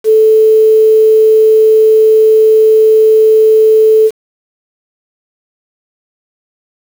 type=tone with quantisation; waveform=sine; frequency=437.5 Hz; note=A4; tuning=10 cents flat; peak=-3 dBFS; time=0.04-4.11 s; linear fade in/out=50 ms; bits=5; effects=none